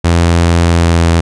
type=tone with pitch glide; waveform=sawtooth; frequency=85 to 83.78 Hz; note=F2 to E2; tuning=-46 to +29 cents; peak=-3 dBFS; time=0.04-1.21 s; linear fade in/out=10 ms; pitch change=-25 cents; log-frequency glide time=0.7-1.05 s; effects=resampled to 22050 Hz